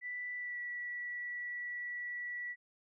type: tone with pitch glide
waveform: sine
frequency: 1975.5 to 1948.3 Hz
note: B6 to B6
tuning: 0 to -24 cents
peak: -38 dBFS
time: 0.01-2.56 s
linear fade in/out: 50 ms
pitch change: -24 cents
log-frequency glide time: 0.36-0.6 s
effects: none